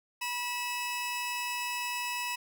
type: tone pair together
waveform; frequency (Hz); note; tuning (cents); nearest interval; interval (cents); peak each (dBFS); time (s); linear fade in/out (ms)
sawtooth; 973.9 / 2600; B5 / E7; -24 / -24; octave + perfect fourth; 1700; -31 / -32; 0.21-2.36; 10
effects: none